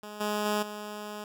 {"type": "tone with level steps", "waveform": "10% pulse", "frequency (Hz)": 209.4, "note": "G#3", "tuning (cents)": 15, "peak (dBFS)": [-32, -20, -18, -29], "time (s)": [0.03, 1.24], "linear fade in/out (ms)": 2, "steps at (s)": [0.2, 0.45, 0.62], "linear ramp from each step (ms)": 10, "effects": []}